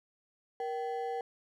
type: ring-modulated tone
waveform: triangle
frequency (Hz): 622.3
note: D#5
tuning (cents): 0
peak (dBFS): -28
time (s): 0.6-1.21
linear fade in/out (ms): 2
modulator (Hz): 151
effects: none

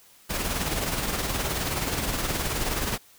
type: noise with tremolo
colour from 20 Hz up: pink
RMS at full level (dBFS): -26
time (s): 0.29-2.98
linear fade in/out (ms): 20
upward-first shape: sine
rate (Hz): 19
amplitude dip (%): 45
effects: white hiss -55 dBFS RMS until 3.18 s

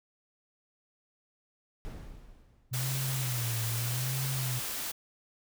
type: noise with exponential decay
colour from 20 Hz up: brown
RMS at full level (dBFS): -38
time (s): 1.85-3.05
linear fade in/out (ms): 0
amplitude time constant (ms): 260
type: tone with vibrato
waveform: sine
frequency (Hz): 123.47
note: B2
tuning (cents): 0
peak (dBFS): -31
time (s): 2.71-4.6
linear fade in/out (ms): 20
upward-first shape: sine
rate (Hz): 0.81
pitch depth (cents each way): 130
type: noise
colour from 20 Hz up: white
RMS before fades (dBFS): -36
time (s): 2.73-4.92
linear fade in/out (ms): 10
effects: none

